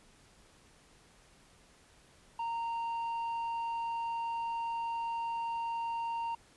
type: tone with tanh clipping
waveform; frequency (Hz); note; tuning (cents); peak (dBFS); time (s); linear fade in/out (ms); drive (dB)
sine; 925; A#5; -14; -34; 2.39-6.35; 5; 5
effects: pink hiss -62 dBFS RMS until 6.56 s + resampled to 24000 Hz